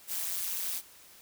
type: noise with amplitude modulation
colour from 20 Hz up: blue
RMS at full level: -30 dBFS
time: 0.07-0.82 s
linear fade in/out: 50 ms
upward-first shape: sine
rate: 180 Hz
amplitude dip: 95%
effects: white hiss -55 dBFS RMS until 1.21 s